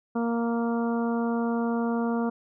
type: harmonic tone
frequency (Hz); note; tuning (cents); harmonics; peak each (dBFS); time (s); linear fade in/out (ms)
233.1; A#3; 0; 1 / 2 / 3 / 4 / 5 / 6; -25 / -31 / -35 / -37 / -39 / -41; 0.15-2.3; 10
effects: none